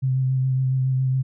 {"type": "tone with vibrato", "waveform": "sine", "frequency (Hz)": 130.81, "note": "C3", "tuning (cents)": 0, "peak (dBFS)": -18, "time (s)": [0.02, 1.23], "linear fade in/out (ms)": 20, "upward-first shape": "sine", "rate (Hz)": 7.2, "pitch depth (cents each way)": 19, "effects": []}